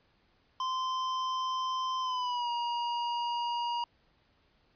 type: tone with pitch glide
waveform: square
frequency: 1036 to 950 Hz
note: C6 to A#5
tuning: -17 to +33 cents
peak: -31 dBFS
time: 0.6-3.84 s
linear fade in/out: 2 ms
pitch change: -150 cents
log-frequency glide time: 2.01-2.5 s
effects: pink hiss -69 dBFS RMS until 4.75 s + resampled to 11025 Hz